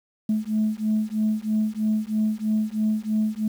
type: beating tone pair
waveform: sine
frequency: 214.2 / 217.3 Hz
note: A3 / A3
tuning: -46 / -21 cents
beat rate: 3.1 Hz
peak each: -23 dBFS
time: 0.29-3.48 s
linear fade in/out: 5 ms
effects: tanh soft clip ceiling -15 dBFS + 8-bit